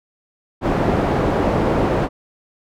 white low-pass noise, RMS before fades -18 dBFS, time 0.61-2.09 s, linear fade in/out 50 ms, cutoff 590 Hz, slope 12 dB/octave, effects none

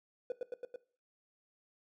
triangle tone with echo, 493.9 Hz, B4, in tune, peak -30 dBFS, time 0.3-0.32 s, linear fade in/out 2 ms, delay 110 ms, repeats 4, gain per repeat -2 dB, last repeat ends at 0.76 s, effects noise-tail reverb RT60 0.4 s tail -19 dB re dry + tanh soft clip ceiling -29 dBFS

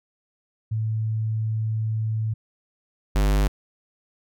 sine / square tone pair in turn, 110 / 50.14 Hz, A2 / G1, 0 / +40 cents, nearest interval octave + major second, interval 1360 cents, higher first, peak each -22 / -18 dBFS, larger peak second, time 0.71-2.34 / 3.15-3.48 s, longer first, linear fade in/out 10 ms, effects none

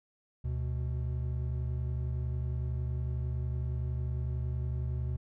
triangle tone pair together, 73.09 / 124 Hz, D2 / B2, -8 / +7 cents, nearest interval major sixth, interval 915 cents, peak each -31 / -32 dBFS, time 0.44-5.17 s, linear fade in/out 10 ms, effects none

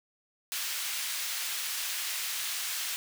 pink high-pass noise, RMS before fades -34 dBFS, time 0.52-2.96 s, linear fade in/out 0 ms, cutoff 2200 Hz, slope 12 dB/octave, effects none

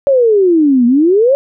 sine exponential two-way sweep, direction down then up, 570 to 233.1 to 570 Hz, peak -6 dBFS, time 0.07-1.35 s, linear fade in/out 0 ms, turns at 0.86 s, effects none

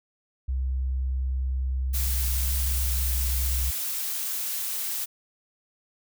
sine tone with pitch glide, 65 to 64.22 Hz, C2 to C2, -11 to -32 cents, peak -24 dBFS, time 0.48-3.71 s, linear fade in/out 10 ms, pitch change -21 cents, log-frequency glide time 1.65-3.54 s
blue noise, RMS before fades -30 dBFS, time 1.93-5.06 s, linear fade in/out 20 ms
effects none

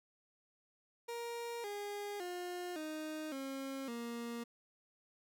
30% pulse tone with pitch steps, 470.2 / 409.3 / 356.3 / 310.2 / 270.1 / 235.1 Hz, A#4 / G#4 / F4 / D#4 / C#4 / A#3, +15 / -25 / +35 / -5 / -45 / +15 cents, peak -38 dBFS, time 1.08-4.44 s, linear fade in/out 10 ms, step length 560 ms, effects none

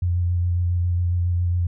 sine tone with vibrato, 87.9 Hz, F2, 12 cents sharp, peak -18 dBFS, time 0.02-1.67 s, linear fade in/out 5 ms, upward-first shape square, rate 7.3 Hz, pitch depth 16 cents each way, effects none

